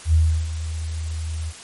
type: tone with ADSR envelope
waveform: sine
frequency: 79.9 Hz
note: D#2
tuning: 47 cents sharp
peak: -11 dBFS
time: 0.05-1.53 s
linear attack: 86 ms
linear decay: 330 ms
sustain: -13 dB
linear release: 49 ms
effects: white hiss -40 dBFS RMS until 1.63 s + MP3 48 kbps